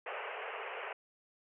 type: band-pass noise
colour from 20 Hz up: pink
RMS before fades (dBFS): -42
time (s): 0.06-0.93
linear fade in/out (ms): 5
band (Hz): 410 to 2900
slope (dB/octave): 96
effects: none